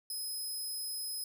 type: tone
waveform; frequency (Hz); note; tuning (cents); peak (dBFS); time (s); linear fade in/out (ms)
15% pulse; 5090; D#8; +39; -31; 0.1-1.24; 2
effects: none